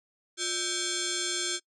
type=tone with frequency modulation; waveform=sine; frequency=1568 Hz; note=G6; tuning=in tune; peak=-28 dBFS; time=0.37-1.6 s; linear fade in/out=50 ms; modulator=961 Hz; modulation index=6.8; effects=noise-tail reverb RT60 0.1 s tail -24 dB re dry